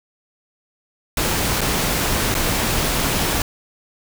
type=noise with dropouts; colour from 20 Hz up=pink; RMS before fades=-20 dBFS; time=1.17-3.42 s; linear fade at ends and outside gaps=2 ms; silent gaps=1.608-1.614 / 2.343-2.35 s; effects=none